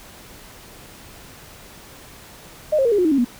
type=tone with pitch steps; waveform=sine; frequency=612 / 535.9 / 469.2 / 410.8 / 359.7 / 315 / 275.8 / 241.5 Hz; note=D#5 / C5 / A#4 / G#4 / F#4 / D#4 / C#4 / B3; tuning=-29 / +41 / +11 / -19 / -49 / +21 / -9 / -39 cents; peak=-14 dBFS; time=2.72-3.248 s; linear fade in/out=10 ms; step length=66 ms; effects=pink hiss -43 dBFS RMS until 3.39 s